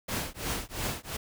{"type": "noise with tremolo", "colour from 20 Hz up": "pink", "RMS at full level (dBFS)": -30, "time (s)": [0.08, 1.17], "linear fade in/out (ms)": 10, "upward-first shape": "triangle", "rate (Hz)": 2.9, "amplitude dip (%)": 100, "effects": []}